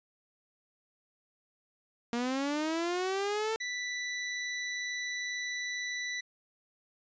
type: linear sweep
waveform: sawtooth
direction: up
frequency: 233.1 to 449.3 Hz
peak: -26 dBFS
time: 2.13-3.56 s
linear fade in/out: 0 ms
type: tone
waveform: sawtooth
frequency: 1975.5 Hz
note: B6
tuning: in tune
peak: -30 dBFS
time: 3.6-6.21 s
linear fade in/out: 10 ms
effects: resampled to 16000 Hz